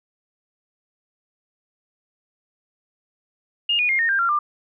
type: tone with pitch steps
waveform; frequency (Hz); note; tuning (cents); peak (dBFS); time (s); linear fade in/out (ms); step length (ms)
sine; 2836 / 2455 / 2125 / 1838.9 / 1591.7 / 1377.6 / 1192.4; F7 / D#7 / C7 / A#6 / G6 / F6 / D6; +26 / -24 / +26 / -24 / +26 / -24 / +26; -17; 3.69-4.39; 5; 100
effects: none